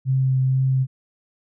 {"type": "tone with vibrato", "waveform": "sine", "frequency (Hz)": 131.5, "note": "C3", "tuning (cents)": 9, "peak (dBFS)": -16, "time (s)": [0.05, 0.87], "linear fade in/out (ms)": 50, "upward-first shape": "triangle", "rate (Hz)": 2.1, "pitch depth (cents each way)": 13, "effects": []}